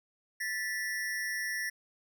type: ring-modulated tone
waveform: square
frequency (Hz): 1860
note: A#6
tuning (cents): -4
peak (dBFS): -30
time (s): 0.4-1.7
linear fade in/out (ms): 10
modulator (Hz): 100
effects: none